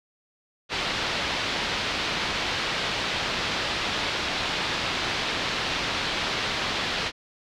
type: low-pass noise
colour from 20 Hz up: white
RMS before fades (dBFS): -28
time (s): 0.69-7.12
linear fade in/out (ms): 50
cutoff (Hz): 4200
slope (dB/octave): 24
effects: none